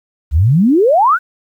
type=exponential sweep; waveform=sine; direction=up; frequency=65.41 to 1568 Hz; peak=-7 dBFS; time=0.31-1.19 s; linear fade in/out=50 ms; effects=8-bit